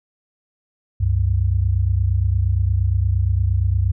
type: tone pair together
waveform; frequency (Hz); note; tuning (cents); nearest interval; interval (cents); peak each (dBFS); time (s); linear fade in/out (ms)
sine; 68.1 / 96.7; C#2 / G2; -30 / -23; tritone; 607; -19 / -17; 1-3.92; 10
effects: none